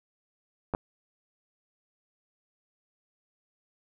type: clicks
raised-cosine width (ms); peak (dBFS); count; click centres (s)
1; -16 / -15; 2; 0.738 / 0.749
effects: none